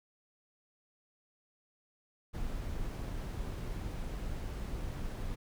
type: noise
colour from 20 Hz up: brown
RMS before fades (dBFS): -38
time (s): 2.33-5.36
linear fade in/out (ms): 20
effects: none